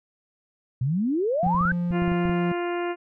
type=exponential sweep; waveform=sine; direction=up; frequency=118.5 to 1600 Hz; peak=-21 dBFS; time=0.81-1.72 s; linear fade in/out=5 ms
type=tone; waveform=triangle; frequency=174.61 Hz; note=F3; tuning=in tune; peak=-21 dBFS; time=1.43-2.52 s; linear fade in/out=2 ms
type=clicks; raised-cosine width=5 ms; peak=-21 dBFS; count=11; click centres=1.466 / 1.548 / 1.61 / 1.653 / 1.72 / 1.908 / 2.021 / 2.079 / 2.118 / 2.255 / 2.295 s
type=harmonic tone; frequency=349.2 Hz; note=F4; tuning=in tune; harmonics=1 / 2 / 3 / 4 / 5 / 6 / 7 / 8; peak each=-26 / -32 / -36 / -38 / -40 / -42 / -43 / -44 dBFS; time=1.91-2.96 s; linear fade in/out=50 ms
effects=none